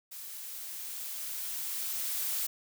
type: noise with level ramp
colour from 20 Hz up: blue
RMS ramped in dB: -44 to -32 dBFS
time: 0.11-2.47 s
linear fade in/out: 10 ms
effects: none